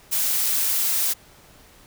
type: noise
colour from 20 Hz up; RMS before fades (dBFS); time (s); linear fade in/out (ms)
blue; -22; 0.11-1.14; 20
effects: pink hiss -51 dBFS RMS until 1.86 s